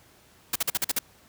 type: noise bursts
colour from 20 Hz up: white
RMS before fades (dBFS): -25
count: 7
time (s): 0.53-0.989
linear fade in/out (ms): 5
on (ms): 27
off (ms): 45
effects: pink hiss -57 dBFS RMS until 1.28 s + high-pass 60 Hz 12 dB/octave